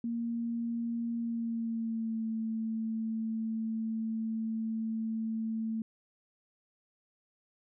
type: tone with pitch glide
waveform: sine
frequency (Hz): 233.1 to 222.8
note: A#3 to A3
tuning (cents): 0 to +22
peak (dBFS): -31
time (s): 0.04-5.82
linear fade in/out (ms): 2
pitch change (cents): -78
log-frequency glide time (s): 1.17-2.26
effects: none